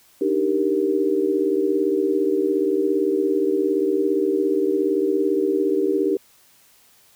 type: chord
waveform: sine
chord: Eb major seventh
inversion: third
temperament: equal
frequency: 293.7 / 311.1 / 392 / 466.2 Hz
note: D4 / Eb4 / G4 / Bb4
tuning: 0 / 0 / 0 / 0 cents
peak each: -26 / -24 / -20 / -25 dBFS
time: 0.21-6.17 s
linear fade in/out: 5 ms
effects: white hiss -55 dBFS RMS until 7.15 s